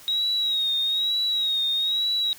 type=tone with vibrato; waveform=sine; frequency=3799 Hz; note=A#7; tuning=32 cents sharp; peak=-21 dBFS; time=0.08-2.33 s; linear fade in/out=0 ms; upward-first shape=sine; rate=1.1 Hz; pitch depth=57 cents each way; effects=white hiss -47 dBFS RMS until 2.38 s